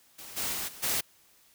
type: noise with level steps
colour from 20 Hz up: white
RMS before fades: -45 / -32 / -34 / -47 / -29 dBFS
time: 0.18-1.01 s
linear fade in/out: 10 ms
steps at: 0.36 / 0.52 / 0.67 / 0.82 s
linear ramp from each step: 20 ms
effects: white hiss -62 dBFS RMS until 1.54 s